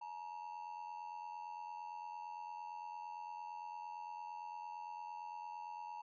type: ring-modulated tone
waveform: triangle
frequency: 900 Hz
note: A5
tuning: 39 cents sharp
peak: -40 dBFS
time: 0.01-6.02 s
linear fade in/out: 10 ms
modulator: 44.4 Hz
effects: resampled to 16000 Hz